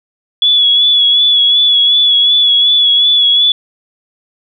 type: tone with vibrato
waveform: sine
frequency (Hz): 3400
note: G#7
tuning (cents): +40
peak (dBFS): -6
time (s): 0.42-3.52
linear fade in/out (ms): 2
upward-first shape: sine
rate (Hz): 2.7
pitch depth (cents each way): 33
effects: none